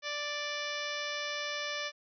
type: harmonic tone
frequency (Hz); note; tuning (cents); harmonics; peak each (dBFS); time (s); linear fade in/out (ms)
587.3; D5; 0; 1 / 2 / 3 / 4 / 5 / 6 / 7 / 8 / 9 / 10; -41 / -43 / -40 / -41 / -44 / -43 / -48 / -49 / -45 / -49; 0.02-1.92; 50
effects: none